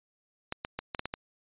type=clicks; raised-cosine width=0.3 ms; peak=-17 dBFS; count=7; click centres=0.524 / 0.649 / 0.79 / 0.948 / 0.994 / 1.056 / 1.139 s; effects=resampled to 8000 Hz